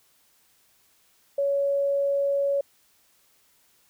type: tone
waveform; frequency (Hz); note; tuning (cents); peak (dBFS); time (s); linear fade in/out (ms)
sine; 560; C#5; +18; -21; 1.38-2.61; 5
effects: white hiss -63 dBFS RMS until 3.89 s